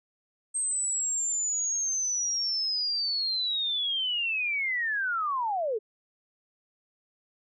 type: linear sweep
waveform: sine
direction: down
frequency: 8372 to 404.9 Hz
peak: -26 dBFS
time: 0.54-5.79 s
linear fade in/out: 20 ms
effects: none